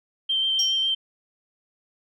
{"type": "tone with vibrato", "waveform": "sine", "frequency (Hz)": 3136, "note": "G7", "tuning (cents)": 0, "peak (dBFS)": -20, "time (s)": [0.29, 0.95], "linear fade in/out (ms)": 10, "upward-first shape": "sine", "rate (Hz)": 7.3, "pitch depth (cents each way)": 13}
{"type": "tone with exponential decay", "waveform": "sine", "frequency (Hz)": 5600, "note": "F8", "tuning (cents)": 4, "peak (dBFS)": -18, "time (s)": [0.59, 0.9], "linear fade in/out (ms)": 5, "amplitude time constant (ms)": 66}
{"effects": ["tanh soft clip ceiling -12 dBFS"]}